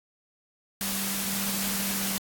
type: tone in noise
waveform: sine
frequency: 196 Hz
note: G3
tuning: in tune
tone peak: -34 dBFS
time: 0.81-2.18 s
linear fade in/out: 0 ms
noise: white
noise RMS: -30 dBFS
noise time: 0.81-2.18 s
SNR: -7 dB
effects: AAC 64 kbps